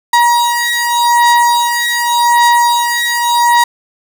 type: beating tone pair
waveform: 35% pulse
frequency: 952 / 952.86 Hz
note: A#5 / A#5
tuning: +36 / +38 cents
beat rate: 0.86 Hz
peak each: -10 dBFS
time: 0.13-3.64 s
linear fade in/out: 5 ms
effects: none